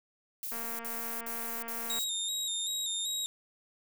violet noise bursts, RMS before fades -38 dBFS, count 4, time 0.43-2.041 s, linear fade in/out 0 ms, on 360 ms, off 57 ms
click train, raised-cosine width 0.5 ms, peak -29 dBFS, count 340, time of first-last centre 0.52-1.988 s, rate 231 Hz
25% pulse tone with vibrato, 3729 Hz, A#7, in tune, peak -27 dBFS, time 1.9-3.26 s, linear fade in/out 0 ms, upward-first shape square, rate 2.6 Hz, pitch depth 38 cents each way
effects none

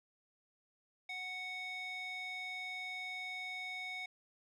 square tone with band-pass filter, 740 Hz, F#5, in tune, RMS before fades -43 dBFS, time 1.09-4.06 s, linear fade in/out 5 ms, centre 2700 Hz, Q 7.7, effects none

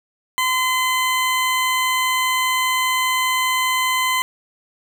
20% pulse tone, 1025 Hz, C6, 36 cents flat, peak -12 dBFS, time 0.38-4.22 s, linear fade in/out 0 ms, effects none

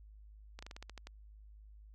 slowing click train, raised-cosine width 0.2 ms, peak -30 dBFS, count 9, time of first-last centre 0.59-1.07 s, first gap 35 ms, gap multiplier 1.15, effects added 52 Hz sine -53 dBFS peak until 1.94 s

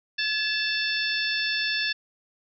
harmonic tone with a mistuned harmonic, 886 Hz, A5, 12 cents sharp, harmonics 2 / 3 / 4 / 5 / 6, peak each -28 / -30 / -31 / -32 / -33 dBFS, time 0.18-1.93 s, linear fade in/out 10 ms, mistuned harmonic 2, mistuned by -60 cents, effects none

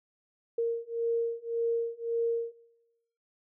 sine beating tone pair, 462.9 / 464.7 Hz, A#4 / A#4, -12 / -5 cents, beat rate 1.8 Hz, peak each -31 dBFS, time 0.58-2.52 s, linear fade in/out 5 ms, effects noise-tail reverb RT60 1.0 s tail -19 dB re dry

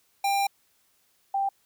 square / sine tone pair in turn, 795 / 787.7 Hz, G5 / G5, +24 / +8 cents, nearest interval unison, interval 16 cents, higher first, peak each -23 dBFS, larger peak neither, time 0.24-0.47 / 1.34-1.49 s, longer first, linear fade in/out 5 ms, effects white hiss -67 dBFS RMS until 1.65 s

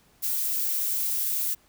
violet noise, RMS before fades -27 dBFS, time 0.22-1.55 s, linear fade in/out 20 ms, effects pink hiss -61 dBFS RMS until 1.68 s

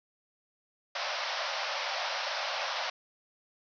pink band-pass noise, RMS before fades -34 dBFS, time 0.95-2.9 s, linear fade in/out 5 ms, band 540 to 5700 Hz, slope 96 dB/octave, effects none

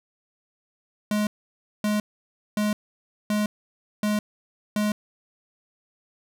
square tone bursts, 210 Hz, G#3, 19 cents sharp, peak -22 dBFS, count 6, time 1.11-4.92 s, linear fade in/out 2 ms, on 160 ms, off 570 ms, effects none

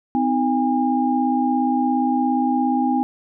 sine tone cluster, 255.7 / 312.9 / 812 Hz, C4 / D#4 / G#5, -40 / +10 / -39 cents, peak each -19 / -24 / -21 dBFS, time 0.15-3.03 s, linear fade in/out 0 ms, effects none

